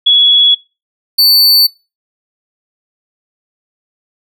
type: tone pair in turn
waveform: sine / 45% pulse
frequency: 3371 / 4500 Hz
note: G#7 / C#8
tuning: +25 / +25 cents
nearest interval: perfect fourth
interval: 500 cents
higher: second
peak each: -4 dBFS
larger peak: neither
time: 0.06-0.55 / 1.18-1.67 s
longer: neither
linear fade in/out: 10 ms
effects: noise-tail reverb RT60 0.3 s tail -26 dB re dry